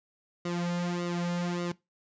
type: tone with flanger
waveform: sawtooth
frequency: 174.61 Hz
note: F3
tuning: in tune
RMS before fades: -31 dBFS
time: 0.45-1.72 s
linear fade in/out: 5 ms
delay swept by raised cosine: 1.2 to 3.1 ms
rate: 1.7 Hz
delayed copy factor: -0.85
effects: noise-tail reverb RT60 0.2 s tail -20 dB re dry + resampled to 16000 Hz

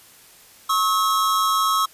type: tone pair together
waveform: square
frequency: 1094 / 1289 Hz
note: C#6 / E6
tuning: -23 / -39 cents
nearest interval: minor third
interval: 284 cents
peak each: -21 / -21 dBFS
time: 0.69-1.86 s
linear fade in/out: 10 ms
effects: white hiss -49 dBFS RMS until 1.93 s + resampled to 32000 Hz

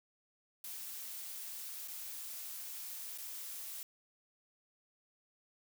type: noise with dropouts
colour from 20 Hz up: blue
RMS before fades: -45 dBFS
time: 0.64-3.83 s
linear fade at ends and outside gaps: 2 ms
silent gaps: 1.877-1.881 / 3.178-3.183 s
effects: none

